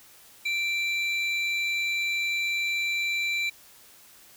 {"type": "tone pair together", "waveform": "triangle", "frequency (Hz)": [2349, 3960], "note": ["D7", "B7"], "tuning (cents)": [0, 4], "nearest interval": "major sixth", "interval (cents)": 904, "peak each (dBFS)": [-24, -32], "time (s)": [0.45, 3.5], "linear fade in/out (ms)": 10, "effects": ["white hiss -53 dBFS RMS until 4.36 s"]}